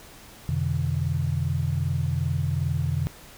sine tone cluster, 89.5 / 129 / 151.5 Hz, F2 / C3 / D#3, +43 / -24 / -46 cents, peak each -27 dBFS, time 0.49-3.07 s, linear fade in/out 0 ms, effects pink hiss -47 dBFS RMS until 3.37 s

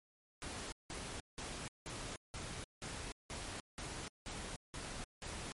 pink noise bursts, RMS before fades -45 dBFS, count 11, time 0.42-5.52 s, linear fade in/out 0 ms, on 300 ms, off 180 ms, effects MP3 48 kbps

